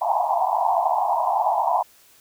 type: band-pass noise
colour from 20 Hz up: pink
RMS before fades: -21 dBFS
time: 0.01-1.83 s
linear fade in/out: 10 ms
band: 670 to 1000 Hz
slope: 96 dB/octave
effects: white hiss -54 dBFS RMS until 2.2 s